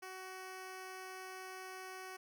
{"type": "tone", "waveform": "10% pulse", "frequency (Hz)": 374.6, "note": "F#4", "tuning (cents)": 21, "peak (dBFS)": -38, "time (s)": [0.02, 2.17], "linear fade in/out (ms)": 10, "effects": []}